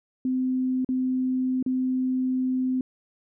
sine tone with dropouts, 257.1 Hz, C4, 30 cents flat, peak -22 dBFS, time 0.25-2.81 s, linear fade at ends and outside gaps 2 ms, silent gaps 0.847-0.889 / 1.627-1.662 s, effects none

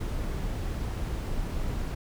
brown noise, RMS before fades -31 dBFS, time 0-1.95 s, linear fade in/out 10 ms, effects none

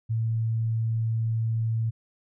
sine tone, 112.9 Hz, A2, 45 cents sharp, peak -23 dBFS, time 0.09-1.91 s, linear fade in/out 20 ms, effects none

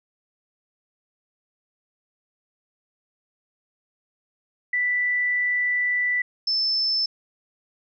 sine tone pair in turn, 1975.5 / 5274 Hz, B6 / E8, 0 / 0 cents, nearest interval octave + perfect fourth, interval 1700 cents, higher second, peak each -20 dBFS, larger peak neither, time 4.73-6.22 / 6.47-7.06 s, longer first, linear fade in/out 5 ms, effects none

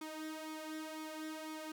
sawtooth tone with flanger, 312.7 Hz, D#4, 9 cents sharp, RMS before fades -45 dBFS, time 0.01-1.72 s, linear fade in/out 5 ms, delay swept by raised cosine 0.86 to 2.66 ms, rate 2 Hz, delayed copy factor +0.65, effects none

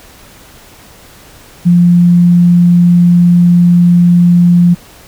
sine tone, 174.61 Hz, F3, in tune, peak -3 dBFS, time 1.65-4.75 s, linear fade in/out 20 ms, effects pink hiss -38 dBFS RMS until 5.07 s

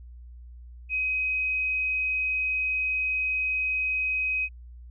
sine tone, 2525 Hz, D#7, 25 cents sharp, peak -24 dBFS, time 0.89-4.49 s, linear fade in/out 50 ms, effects added 60 Hz sine -42 dBFS peak until 4.9 s

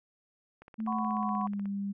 click train, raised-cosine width 0.5 ms, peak -35 dBFS, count 18, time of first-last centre 0.62-1.657 s, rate 16.4 Hz
sine tone with pitch glide, 220 to 199.42 Hz, A3 to G3, 0 to +30 cents, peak -31 dBFS, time 0.78-1.93 s, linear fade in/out 20 ms, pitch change -170 cents, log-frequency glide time 0.94-1.65 s
sine chord, F# suspended fourth, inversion none, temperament equal with one note detuned, 740 / 1005 / 1108.7 Hz, F#5 / B5 / C#6, 0 / +30 / 0 cents, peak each -35 dBFS, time 0.87-1.47 s, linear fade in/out 5 ms
effects none

